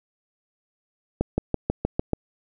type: accelerating click train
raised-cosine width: 2 ms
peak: -8 dBFS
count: 7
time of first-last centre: 1.21-2.133 s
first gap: 170 ms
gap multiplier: 0.96
effects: none